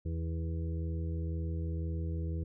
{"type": "harmonic tone with a mistuned harmonic", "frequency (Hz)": 82, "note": "E2", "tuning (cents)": -9, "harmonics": [1, 2, 4, 5, 6], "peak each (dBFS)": [-33, -40, -45, -50, -50], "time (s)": [0.05, 2.44], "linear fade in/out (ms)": 10, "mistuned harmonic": 4, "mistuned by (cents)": -21, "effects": []}